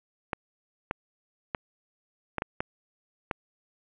clicks, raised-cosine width 0.5 ms, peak -13 dBFS, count 7, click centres 0.332 / 0.911 / 1.548 / 2.383 / 2.421 / 2.605 / 3.312 s, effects resampled to 8000 Hz + 7-bit

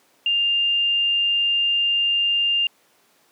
sine tone, 2801 Hz, F7, 4 cents sharp, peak -17 dBFS, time 0.26-2.67 s, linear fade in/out 2 ms, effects pink hiss -59 dBFS RMS until 3.31 s + high-pass 300 Hz 12 dB/octave

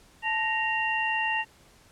sine tone cluster, 878 / 1866 / 2767 Hz, A5 / A#6 / F7, -4 / +1 / -17 cents, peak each -29 dBFS, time 0.22-1.45 s, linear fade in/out 50 ms, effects pink hiss -57 dBFS RMS until 1.91 s + low-pass 11000 Hz 12 dB/octave

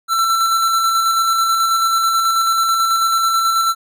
square tone with tremolo, 1341 Hz, E6, 29 cents sharp, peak -13 dBFS, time 0.08-3.75 s, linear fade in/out 50 ms, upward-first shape square, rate 9.2 Hz, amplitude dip 25%, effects none

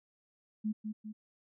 sine tone with echo, 214.3 Hz, A3, 45 cents flat, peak -30 dBFS, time 0.64-0.73 s, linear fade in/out 20 ms, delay 200 ms, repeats 2, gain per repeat -5 dB, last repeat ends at 1.13 s, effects none

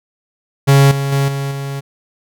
45% pulse tone with level steps, 138.59 Hz, C#3, in tune, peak -6 / -16 / -12 / -18 / -21 dBFS, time 0.67-1.81 s, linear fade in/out 20 ms, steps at 0.91 / 1.12 / 1.28 / 1.51 s, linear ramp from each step 5 ms, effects none

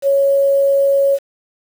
sine tone with quantisation, 554 Hz, C#5, 1 cent flat, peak -10 dBFS, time 0.02-1.19 s, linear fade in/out 50 ms, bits 6, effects none

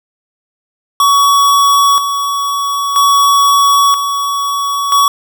square tone with tremolo, 1126 Hz, C#6, 27 cents sharp, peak -7 dBFS, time 1-5.08 s, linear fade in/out 2 ms, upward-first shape square, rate 0.51 Hz, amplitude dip 55%, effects none

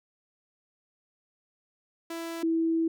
sawtooth / sine tone pair in turn, 332.3 / 327.5 Hz, E4 / E4, +14 / -11 cents, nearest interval unison, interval 25 cents, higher first, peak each -30 / -23 dBFS, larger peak second, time 2.1-2.43 / 2.43-2.88 s, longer second, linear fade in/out 5 ms, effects none

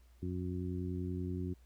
harmonic tone, 90.4 Hz, F#2, 40 cents flat, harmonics 1 / 2 / 3 / 4, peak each -38 / -41 / -42 / -44 dBFS, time 0.22-1.54 s, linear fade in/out 10 ms, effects added 60 Hz sine -59 dBFS peak until 1.65 s + pink hiss -72 dBFS RMS until 1.65 s

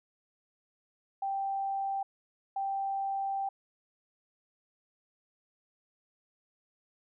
sine tone bursts at uneven times, 784 Hz, G5, in tune, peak -30 dBFS, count 2, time 1.22-2.03 / 2.56-3.49 s, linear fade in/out 5 ms, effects none

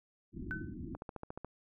white low-pass noise, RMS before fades -43 dBFS, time 0.32-0.97 s, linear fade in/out 50 ms, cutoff 350 Hz, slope 96 dB/octave
sine tone with exponential decay, 1515 Hz, F#6, 40 cents sharp, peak -33 dBFS, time 0.51-0.74 s, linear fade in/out 0 ms, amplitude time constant 48 ms
click train, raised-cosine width 1 ms, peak -28 dBFS, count 8, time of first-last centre 0.95-1.446 s, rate 14.1 Hz
effects none

